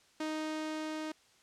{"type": "tone with level ramp", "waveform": "sawtooth", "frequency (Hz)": 311.1, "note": "D#4", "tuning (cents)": 0, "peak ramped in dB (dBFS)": [-30, -33], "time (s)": [0.2, 1.12], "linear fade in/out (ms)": 5, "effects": ["white hiss -65 dBFS RMS until 1.42 s", "low-pass 7000 Hz 12 dB/octave"]}